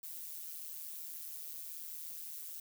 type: noise with amplitude modulation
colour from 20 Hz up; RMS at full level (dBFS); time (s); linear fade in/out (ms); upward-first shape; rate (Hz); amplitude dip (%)
violet; -42; 0.03-2.6; 5; sine; 159; 80
effects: none